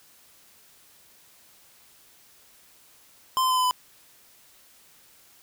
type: tone with pitch steps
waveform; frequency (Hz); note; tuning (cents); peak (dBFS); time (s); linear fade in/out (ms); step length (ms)
square; 1038 / 1029 / 1020.2 / 1011.4 / 1002.6; C6 / C6 / C6 / B5 / B5; -14 / -29 / -44 / +41 / +26; -21; 3.37-3.71; 0; 68
effects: white hiss -56 dBFS RMS until 5.42 s